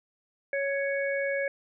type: harmonic tone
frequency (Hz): 556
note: C#5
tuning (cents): +5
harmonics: 1 / 3 / 4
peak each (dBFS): -28 / -33 / -34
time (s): 0.53-1.48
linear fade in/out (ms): 2
effects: none